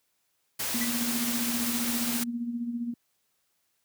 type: noise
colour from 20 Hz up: white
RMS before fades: -31 dBFS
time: 0.59-2.24 s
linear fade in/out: 10 ms
type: tone with tremolo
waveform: sine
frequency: 237.1 Hz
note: A#3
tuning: 30 cents sharp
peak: -27 dBFS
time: 0.74-2.94 s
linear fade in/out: 5 ms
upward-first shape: sine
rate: 15 Hz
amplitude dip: 55%
type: tone with exponential decay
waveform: square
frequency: 1975.5 Hz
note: B6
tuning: in tune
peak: -29 dBFS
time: 0.81-0.94 s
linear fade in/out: 5 ms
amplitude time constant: 28 ms
effects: white hiss -74 dBFS RMS until 3.84 s + high-pass 60 Hz 12 dB/octave